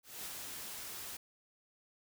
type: noise with ADSR envelope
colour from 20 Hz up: white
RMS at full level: -43 dBFS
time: 0.03-1.17 s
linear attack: 210 ms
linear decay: 53 ms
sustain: -2 dB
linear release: 7 ms
effects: none